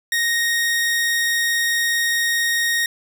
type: tone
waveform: sawtooth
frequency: 1864.7 Hz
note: A#6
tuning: in tune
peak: -14 dBFS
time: 0.12-2.86 s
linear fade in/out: 2 ms
effects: none